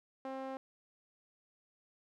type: tone with band-pass filter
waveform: sawtooth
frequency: 265.6 Hz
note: C4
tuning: 26 cents sharp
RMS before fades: -42 dBFS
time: 0.25-0.57 s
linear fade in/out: 0 ms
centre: 670 Hz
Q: 1.3
effects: none